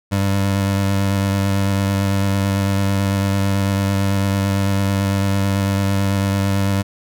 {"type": "tone with vibrato", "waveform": "25% pulse", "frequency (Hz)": 98.4, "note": "G2", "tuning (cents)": 7, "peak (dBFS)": -12, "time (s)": [0.11, 6.83], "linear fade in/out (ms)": 20, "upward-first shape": "sine", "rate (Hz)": 9, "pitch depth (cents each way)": 18, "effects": []}